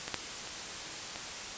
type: clicks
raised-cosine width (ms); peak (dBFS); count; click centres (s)
0.2; -18 / -13 / -25 / -22; 4; 0.08 / 0.143 / 0.474 / 1.159
effects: white hiss -40 dBFS RMS until 1.57 s + resampled to 16000 Hz